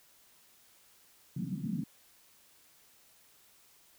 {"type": "band-pass noise", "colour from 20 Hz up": "pink", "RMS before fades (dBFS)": -36, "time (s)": [1.36, 1.84], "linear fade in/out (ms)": 5, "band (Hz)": [140, 250], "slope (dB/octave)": 48, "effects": ["white hiss -63 dBFS RMS until 3.98 s"]}